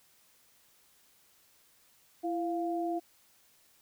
sine tone pair together, 335.6 / 698.5 Hz, E4 / F5, +31 / 0 cents, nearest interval octave + minor second, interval 1269 cents, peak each -32 / -34 dBFS, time 2.23-3 s, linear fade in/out 20 ms, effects white hiss -65 dBFS RMS until 3.81 s

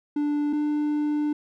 triangle tone pair in turn, 293.7 / 297.6 Hz, D4 / D4, 0 / +23 cents, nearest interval unison, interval 23 cents, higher second, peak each -20 dBFS, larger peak neither, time 0.16-0.53 / 0.53-1.33 s, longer second, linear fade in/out 5 ms, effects none

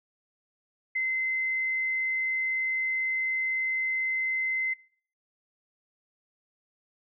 sine tone, 2061 Hz, C7, 27 cents flat, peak -25 dBFS, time 0.95-4.74 s, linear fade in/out 10 ms, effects noise-tail reverb RT60 0.5 s tail -23 dB re dry

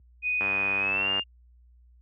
sine tone with pitch glide, 2487 to 2808 Hz, D#7 to F7, -1 to +9 cents, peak -24 dBFS, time 0.22-1.24 s, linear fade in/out 50 ms, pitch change +210 cents, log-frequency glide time 0.78-1.1 s
click train, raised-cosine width 0.5 ms, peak -18 dBFS, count 78, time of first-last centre 0.41-1.195 s, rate 98.1 Hz
effects added 60 Hz sine -44 dBFS peak until 2.01 s + high-pass 100 Hz 12 dB/octave

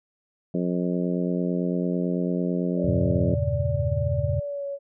harmonic tone, 89 Hz, F2, 33 cents sharp, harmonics 2 / 3 / 4 / 5 / 6 / 7, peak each -25 / -29 / -31 / -33 / -35 / -36 dBFS, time 0.54-3.35 s, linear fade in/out 5 ms
sine tone with pitch glide, 580 to 560.9 Hz, D5 to C#5, -22 to +20 cents, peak -28 dBFS, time 2.75-4.79 s, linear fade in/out 50 ms, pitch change -58 cents, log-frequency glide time 4.38-4.66 s
sine chord, E diminished seventh, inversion none, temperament equal, 82.41 / 98 / 116.54 / 138.59 Hz, E2 / G2 / Bb2 / Db3, 0 / 0 / 0 / 0 cents, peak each -28 dBFS, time 2.84-4.4 s, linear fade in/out 10 ms
effects none

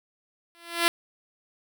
5% pulse tone with exponential growth, 340 Hz, F4, 46 cents flat, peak -5 dBFS, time 0.55-0.88 s, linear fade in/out 0 ms, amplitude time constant 71 ms, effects none

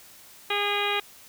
harmonic tone with a mistuned harmonic, 408.6 Hz, G#4, 28 cents flat, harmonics 1 / 2 / 3 / 4 / 5 / 6 / 7 / 8 / 9, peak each -31 / -31 / -32 / -35 / -33 / -30 / -35 / -34 / -34 dBFS, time 0.5-1 s, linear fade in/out 5 ms, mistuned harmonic 9, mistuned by +65 cents, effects white hiss -50 dBFS RMS until 1.28 s

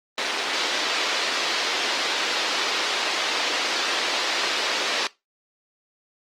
white band-pass noise, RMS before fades -25 dBFS, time 0.18-5.07 s, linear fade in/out 0 ms, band 300 to 4800 Hz, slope 24 dB/octave, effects noise-tail reverb RT60 0.2 s tail -19 dB re dry + Opus 24 kbps

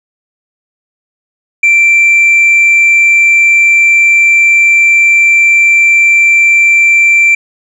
sine tone with tanh clipping, 2349 Hz, D7, in tune, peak -4 dBFS, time 1.63-7.35 s, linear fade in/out 5 ms, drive 1 dB, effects none

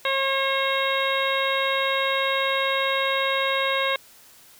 harmonic tone with a mistuned harmonic, 540 Hz, C#5, 45 cents flat, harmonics 1 / 2 / 3 / 4 / 5 / 6 / 7, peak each -26 / -27 / -29 / -28 / -32 / -34 / -29 dBFS, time 0.05-3.96 s, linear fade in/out 2 ms, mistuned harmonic 5, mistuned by +16 cents, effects white hiss -51 dBFS RMS until 4.59 s

